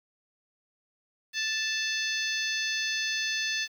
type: harmonic tone with a mistuned harmonic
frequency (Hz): 880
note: A5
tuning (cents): 0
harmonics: 2 / 3 / 4 / 5 / 6 / 7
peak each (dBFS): -32 / -34 / -35 / -36 / -37 / -37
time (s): 1.33-3.68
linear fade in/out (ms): 50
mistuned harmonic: 6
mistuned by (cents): -60
effects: 9-bit